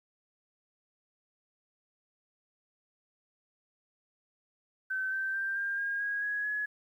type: tone with pitch steps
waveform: sine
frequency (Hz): 1534 / 1555.4 / 1577.1 / 1599.1 / 1621.5 / 1644.1 / 1667.1 / 1690.3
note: G6 / G6 / G6 / G6 / G#6 / G#6 / G#6 / G#6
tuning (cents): -38 / -14 / +10 / +34 / -42 / -18 / +6 / +30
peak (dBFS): -30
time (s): 4.9-6.66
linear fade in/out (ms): 10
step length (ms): 220
effects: 11-bit